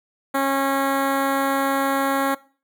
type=tone with notch filter; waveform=10% pulse; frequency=273.3 Hz; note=C#4; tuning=24 cents flat; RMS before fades=-21 dBFS; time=0.34-2.35 s; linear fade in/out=10 ms; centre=5200 Hz; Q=0.6; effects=noise-tail reverb RT60 0.4 s tail -21 dB re dry